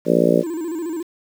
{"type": "harmonic tone", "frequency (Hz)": 58.3, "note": "A#1", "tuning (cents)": 1, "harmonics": [3, 4, 5, 6, 7, 8, 9, 10], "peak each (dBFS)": [-21, -21, -21, -21, -21, -21, -21, -21], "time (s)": [0.05, 0.44], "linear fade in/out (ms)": 50}
{"type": "tone with vibrato", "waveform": "triangle", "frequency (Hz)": 329.6, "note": "E4", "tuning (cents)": 0, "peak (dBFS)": -21, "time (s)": [0.43, 1.03], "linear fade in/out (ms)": 10, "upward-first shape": "square", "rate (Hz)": 14, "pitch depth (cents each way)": 88}
{"effects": ["7-bit"]}